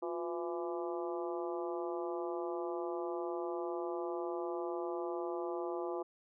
harmonic tone with a mistuned harmonic, 167.9 Hz, E3, 32 cents sharp, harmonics 2 / 3 / 4 / 5 / 6 / 7, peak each -38 / -42 / -44 / -46 / -48 / -49 dBFS, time 0.02-6.03 s, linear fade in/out 10 ms, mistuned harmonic 2, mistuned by +90 cents, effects none

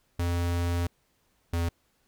square tone pair in turn, 86.6 / 84.87 Hz, F2 / F2, -14 / -49 cents, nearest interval unison, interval 35 cents, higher first, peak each -26 dBFS, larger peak neither, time 0.19-0.87 / 1.53-1.69 s, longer first, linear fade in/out 5 ms, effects pink hiss -70 dBFS RMS until 2.07 s

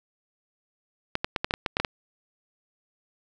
clicks, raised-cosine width 0.3 ms, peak -9 dBFS, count 10, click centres 1.154 / 1.245 / 1.362 / 1.445 / 1.509 / 1.539 / 1.662 / 1.769 / 1.8 / 1.848 s, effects none

